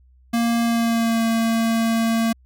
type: tone with pitch glide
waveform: square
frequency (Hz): 233.1 to 227.3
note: A#3 to A#3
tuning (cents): 0 to -43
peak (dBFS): -18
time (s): 0.33-2.33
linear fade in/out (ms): 10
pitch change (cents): -43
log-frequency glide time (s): 0.63-1.23
effects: added 63 Hz sine -50 dBFS peak until 2.45 s